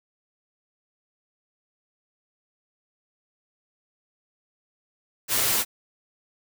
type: noise with comb filter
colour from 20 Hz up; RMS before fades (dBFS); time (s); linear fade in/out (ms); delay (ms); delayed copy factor
white; -23; 5.28-5.65; 50; 9; +0.7
effects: none